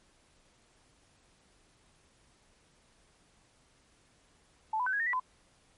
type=tone with pitch steps; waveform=sine; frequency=874 / 995 / 1525 / 1656 / 1834 / 1957 / 1016 Hz; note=A5 / B5 / G6 / G#6 / A#6 / B6 / B5; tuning=-12 / +13 / -48 / -5 / -29 / -16 / +49 cents; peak=-28 dBFS; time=4.73-5.199 s; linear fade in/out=5 ms; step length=67 ms; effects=pink hiss -66 dBFS RMS until 5.77 s + MP3 48 kbps